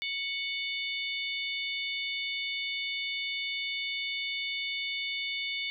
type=harmonic tone with a mistuned harmonic; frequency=740 Hz; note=F#5; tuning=in tune; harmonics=3 / 4 / 5 / 6; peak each=-34 / -39 / -37 / -43 dBFS; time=0.02-5.7 s; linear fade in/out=0 ms; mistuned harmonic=5; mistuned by=-62 cents; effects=none